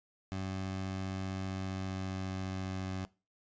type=tone with pitch glide; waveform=20% pulse; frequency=95.2 to 94.27 Hz; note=F#2 to F#2; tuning=+50 to +33 cents; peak=-31 dBFS; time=0.32-3.05 s; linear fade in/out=0 ms; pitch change=-17 cents; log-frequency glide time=1.35-2.93 s; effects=noise-tail reverb RT60 0.3 s tail -21 dB re dry + resampled to 16000 Hz